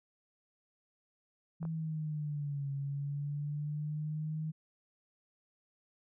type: linear two-way sweep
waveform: sine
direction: down then up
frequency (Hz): 164.3 to 138.59 to 157.5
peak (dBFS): -34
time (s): 1.6-4.52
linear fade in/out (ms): 20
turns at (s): 2.71
type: clicks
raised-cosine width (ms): 1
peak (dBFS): -34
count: 2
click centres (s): 1.629 / 1.652
effects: none